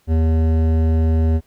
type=tone with hard clipping; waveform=triangle; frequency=80.3 Hz; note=E2; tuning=45 cents flat; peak=-15 dBFS; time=0.07-1.41 s; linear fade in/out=50 ms; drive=17 dB; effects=pink hiss -60 dBFS RMS until 1.46 s